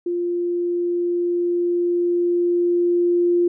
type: tone with level ramp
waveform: sine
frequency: 349.2 Hz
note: F4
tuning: in tune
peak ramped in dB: -20 to -14 dBFS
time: 0.06-3.48 s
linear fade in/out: 5 ms
effects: none